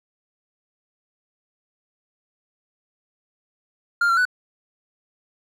triangle tone with pitch steps, 1401 / 1364 / 1487 Hz, F6 / F6 / F#6, +5 / -41 / +8 cents, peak -14 dBFS, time 4.01-4.253 s, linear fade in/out 5 ms, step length 81 ms, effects none

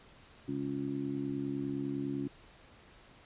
harmonic tone, 69.9 Hz, C#2, 15 cents sharp, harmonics 2 / 3 / 4 / 5, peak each -41 / -43 / -35 / -41 dBFS, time 0.48-2.28 s, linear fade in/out 5 ms, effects pink hiss -58 dBFS RMS until 3.25 s + resampled to 8000 Hz

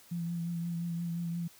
sine tone with vibrato, 170 Hz, F3, 46 cents flat, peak -32 dBFS, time 0.11-1.48 s, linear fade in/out 10 ms, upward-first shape triangle, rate 5.7 Hz, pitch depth 32 cents each way, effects white hiss -58 dBFS RMS until 1.59 s

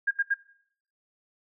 sine tone bursts, 1620 Hz, G#6, 43 cents flat, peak -21 dBFS, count 3, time 0.07-0.343 s, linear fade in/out 10 ms, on 41 ms, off 75 ms, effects noise-tail reverb RT60 0.6 s tail -17 dB re dry

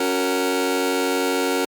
sawtooth chord, F# major, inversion second, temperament just, 277.5 / 370 / 462.5 Hz, C#4 / F#4 / A#4, +2 / 0 / -14 cents, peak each -20 dBFS, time 0-1.65 s, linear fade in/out 5 ms, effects Opus 48 kbps

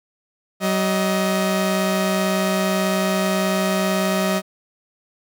sawtooth tone pair together, 189.8 / 627.6 Hz, F#3 / D#5, +44 / +15 cents, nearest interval octave + major sixth, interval 2071 cents, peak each -16 / -18 dBFS, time 0.6-4.42 s, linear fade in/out 50 ms, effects none

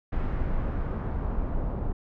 brown noise with low-pass filter sweep, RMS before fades -28 dBFS, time 0.12-1.93 s, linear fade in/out 10 ms, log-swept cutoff 1800 to 880 Hz, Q 1.1, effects none

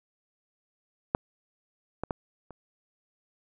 clicks, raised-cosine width 1 ms, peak -9 / -17 / -15 / -30 dBFS, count 4, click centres 1.149 / 2.036 / 2.108 / 2.507 s, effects none

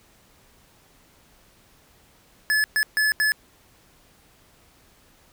square tone bursts at uneven times, 1720 Hz, A6, 40 cents flat, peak -19 dBFS, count 4, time 2.5-2.64 / 2.76-2.83 / 2.97-3.12 / 3.2-3.32 s, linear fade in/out 0 ms, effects pink hiss -57 dBFS RMS until 5.32 s

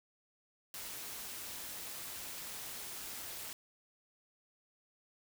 white noise with amplitude modulation, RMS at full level -43 dBFS, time 0.74-3.53 s, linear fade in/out 2 ms, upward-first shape sine, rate 203 Hz, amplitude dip 40%, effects none

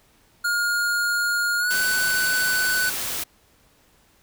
square tone with pitch glide, 1422 to 1497.9 Hz, F6 to F#6, +31 to +21 cents, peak -21 dBFS, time 0.44-2.9 s, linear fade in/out 10 ms, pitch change +90 cents, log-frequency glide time 1.58-1.74 s
white noise, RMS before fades -28 dBFS, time 1.7-3.24 s, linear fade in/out 10 ms
effects pink hiss -59 dBFS RMS until 4.22 s

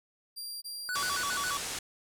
sawtooth tone bursts, 4757 Hz, D8, 21 cents sharp, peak -35 dBFS, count 3, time 0.36-1.182 s, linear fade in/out 20 ms, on 260 ms, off 21 ms
square tone with vibrato, 1298 Hz, E6, 27 cents flat, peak -32 dBFS, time 0.89-1.57 s, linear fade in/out 0 ms, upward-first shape square, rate 7.3 Hz, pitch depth 230 cents each way
white low-pass noise, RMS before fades -37 dBFS, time 0.95-1.79 s, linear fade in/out 5 ms, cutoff 9400 Hz, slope 24 dB/octave
effects none

